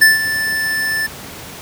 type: tone with ADSR envelope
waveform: square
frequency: 1760 Hz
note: A6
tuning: in tune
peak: -5 dBFS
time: 0.01-1.07 s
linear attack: 12 ms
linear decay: 160 ms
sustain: -12 dB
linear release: 11 ms
effects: pink hiss -32 dBFS RMS until 1.61 s + high-pass 80 Hz 12 dB/octave